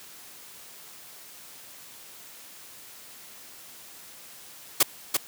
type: noise with echo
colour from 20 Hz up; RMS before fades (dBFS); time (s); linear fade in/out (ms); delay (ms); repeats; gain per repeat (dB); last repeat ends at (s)
white; -18; 4.8-4.83; 5; 340; 1; -5; 5.17
effects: white hiss -47 dBFS RMS until 5.27 s + high-pass 100 Hz 12 dB/octave